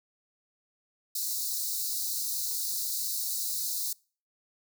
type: high-pass noise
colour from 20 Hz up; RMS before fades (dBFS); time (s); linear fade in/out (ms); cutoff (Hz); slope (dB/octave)
white; -32; 1.15-3.93; 5; 3900; 96
effects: noise-tail reverb RT60 0.4 s tail -25 dB re dry